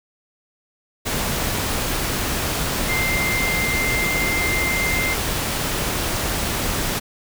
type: tone in noise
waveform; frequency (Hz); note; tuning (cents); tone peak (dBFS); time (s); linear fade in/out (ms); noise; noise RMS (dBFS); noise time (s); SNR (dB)
sine; 2093; C7; 0; -21; 2.88-5.15; 20; pink; -23; 1.05-7; -1
effects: none